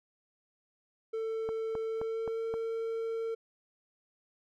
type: tone with pitch glide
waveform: triangle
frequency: 446.1 to 453.1 Hz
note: A4 to A#4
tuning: +24 to -49 cents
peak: -30 dBFS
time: 1.13-3.35 s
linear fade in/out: 10 ms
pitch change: +27 cents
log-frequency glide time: 1.86-2.49 s
type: click train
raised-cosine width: 1 ms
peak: -25 dBFS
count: 5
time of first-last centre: 1.49-2.54 s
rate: 3.81 Hz
effects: none